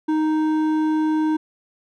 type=tone with hard clipping; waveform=sine; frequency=311.1 Hz; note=D#4; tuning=in tune; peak=-19 dBFS; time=0.08-1.37 s; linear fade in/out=10 ms; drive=8 dB; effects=none